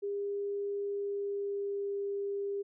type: tone with pitch glide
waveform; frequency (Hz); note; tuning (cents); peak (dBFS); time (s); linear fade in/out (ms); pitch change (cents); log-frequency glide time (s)
sine; 403.4 to 400.6; G4 to G4; +50 to +38; -32; 0.02-2.63; 20; -12; 0.84-1.97
effects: none